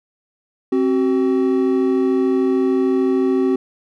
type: tone pair together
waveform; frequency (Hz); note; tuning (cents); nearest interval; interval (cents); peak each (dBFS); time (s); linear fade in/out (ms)
triangle; 264.5 / 378; C4 / F#4; +19 / +37; tritone; 618; -15; 0.72-3.56; 5
effects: none